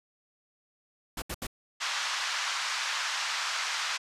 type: noise bursts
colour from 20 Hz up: pink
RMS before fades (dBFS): -35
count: 3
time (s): 1.17-1.469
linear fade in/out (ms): 5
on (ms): 51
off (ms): 73
type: band-pass noise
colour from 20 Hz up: pink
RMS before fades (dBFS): -32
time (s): 1.8-3.98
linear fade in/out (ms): 20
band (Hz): 1000 to 6500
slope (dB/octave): 24
effects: resampled to 32000 Hz